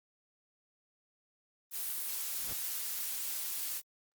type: noise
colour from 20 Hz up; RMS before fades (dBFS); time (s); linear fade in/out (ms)
blue; -37; 1.71-3.82; 50
type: noise with exponential growth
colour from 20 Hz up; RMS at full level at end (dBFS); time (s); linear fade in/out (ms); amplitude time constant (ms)
pink; -43; 2.27-2.53; 2; 55
effects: Opus 32 kbps